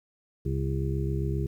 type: harmonic tone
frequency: 67.5 Hz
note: C#2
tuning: 45 cents flat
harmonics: 1 / 2 / 3 / 5 / 6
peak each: -30 / -29 / -37 / -36 / -36 dBFS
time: 0.45-1.47 s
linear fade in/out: 10 ms
effects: 10-bit